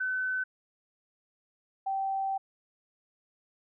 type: tone pair in turn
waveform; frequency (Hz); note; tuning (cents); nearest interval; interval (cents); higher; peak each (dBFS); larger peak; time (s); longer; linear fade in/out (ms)
sine; 1515 / 776.6; F#6 / G5; +40 / -16; octave; 1156; first; -28; neither; 0-0.44 / 1.86-2.38; second; 10
effects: none